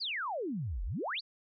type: exponential two-way sweep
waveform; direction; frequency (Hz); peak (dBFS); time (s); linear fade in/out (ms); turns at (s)
sine; down then up; 4996 to 39.56 to 4996; -33; 0-1.21; 20; 0.84
effects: none